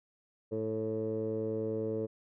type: tone with low-pass filter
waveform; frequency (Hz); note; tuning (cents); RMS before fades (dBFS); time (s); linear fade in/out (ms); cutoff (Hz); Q
15% pulse; 110; A2; 0; -34; 0.51-2.07; 20; 490; 8
effects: none